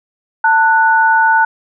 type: tone pair together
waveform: sine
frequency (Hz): 892 / 1475.2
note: A5 / F#6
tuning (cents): +23 / -6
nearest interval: major sixth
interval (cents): 871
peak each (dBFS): -10 / -11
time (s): 0.44-1.45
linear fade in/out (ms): 5
effects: none